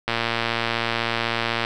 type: click train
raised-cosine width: 0.3 ms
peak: -6 dBFS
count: 183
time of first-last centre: 0.08-1.649 s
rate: 116 Hz
effects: none